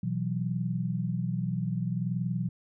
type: chord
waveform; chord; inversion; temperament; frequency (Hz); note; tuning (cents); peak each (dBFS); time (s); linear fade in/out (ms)
sine; B suspended fourth; none; just; 123.47 / 164.63 / 185.21; B2 / E3 / F#3; 0 / -2 / +2; -32; 0.03-2.49; 5
effects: none